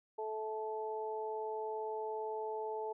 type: harmonic tone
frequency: 217.7 Hz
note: A3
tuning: 18 cents flat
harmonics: 2 / 3 / 4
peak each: -39 / -47 / -41 dBFS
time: 0.18-2.93 s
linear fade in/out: 10 ms
effects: none